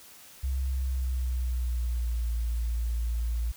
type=tone with pitch glide; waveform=sine; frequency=65.9 to 57.7 Hz; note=C2 to A#1; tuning=+13 to -17 cents; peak=-26 dBFS; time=0.43-3.52 s; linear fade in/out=10 ms; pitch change=-230 cents; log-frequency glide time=0.69-2.29 s; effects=white hiss -51 dBFS RMS until 3.56 s